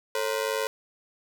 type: ring-modulated tone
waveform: sawtooth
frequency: 493.9 Hz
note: B4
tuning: in tune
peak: -19 dBFS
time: 0.15-0.67 s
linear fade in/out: 0 ms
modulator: 50.8 Hz
effects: none